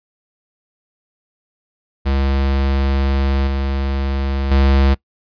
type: tone with level steps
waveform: square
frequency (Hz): 68.1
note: C#2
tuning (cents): -30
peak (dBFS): -15 / -18 / -11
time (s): 2.05-4.95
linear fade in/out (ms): 20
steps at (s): 3.47 / 4.51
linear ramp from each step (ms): 5
effects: noise-tail reverb RT60 0.1 s tail -22 dB re dry + resampled to 11025 Hz